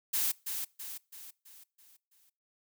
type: noise with echo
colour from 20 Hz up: blue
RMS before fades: -30 dBFS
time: 0.13-0.32 s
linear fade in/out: 10 ms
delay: 330 ms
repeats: 6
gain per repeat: -6 dB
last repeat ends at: 2.3 s
effects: noise-tail reverb RT60 0.4 s tail -24 dB re dry